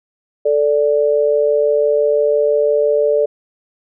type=tone pair together; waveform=sine; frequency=440 / 585.9 Hz; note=A4 / D5; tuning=0 / -4 cents; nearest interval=perfect fourth; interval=496 cents; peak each=-14 dBFS; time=0.45-3.26 s; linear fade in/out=10 ms; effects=none